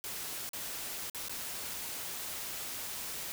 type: noise with dropouts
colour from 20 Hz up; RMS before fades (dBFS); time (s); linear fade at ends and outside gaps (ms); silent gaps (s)
white; -40; 0.04-3.32; 0; 0.491-0.533 / 1.098-1.147 / 1.284-1.295
effects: none